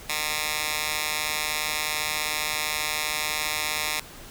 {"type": "tone with high-pass filter", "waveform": "10% pulse", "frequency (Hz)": 152.4, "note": "D#3", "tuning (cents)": -36, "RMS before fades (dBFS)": -28, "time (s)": [0.09, 4], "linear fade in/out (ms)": 5, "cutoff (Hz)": 1800, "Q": 0.72, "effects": ["pink hiss -44 dBFS RMS until 4.3 s"]}